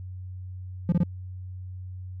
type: tone bursts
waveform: triangle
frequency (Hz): 172.9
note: F3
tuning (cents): -17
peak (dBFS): -16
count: 3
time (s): 0.89-1.034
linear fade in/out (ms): 2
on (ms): 32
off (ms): 24
effects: added 92 Hz sine -35 dBFS peak until 2.2 s